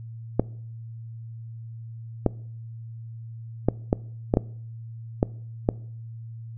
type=clicks; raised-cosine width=2 ms; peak=-5 dBFS; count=8; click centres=0.396 / 2.263 / 3.686 / 3.929 / 4.339 / 4.371 / 5.229 / 5.689 s; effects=noise-tail reverb RT60 0.6 s tail -22 dB re dry + added 114 Hz sine -36 dBFS peak until 6.57 s